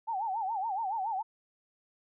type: tone with vibrato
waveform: sine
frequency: 830.6 Hz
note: G#5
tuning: in tune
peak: -30 dBFS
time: 0.07-1.23 s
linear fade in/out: 20 ms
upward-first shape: sine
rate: 7.1 Hz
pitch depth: 190 cents each way
effects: none